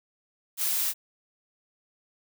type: noise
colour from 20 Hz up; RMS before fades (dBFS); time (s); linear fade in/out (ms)
blue; -27; 0.57-0.94; 50
effects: none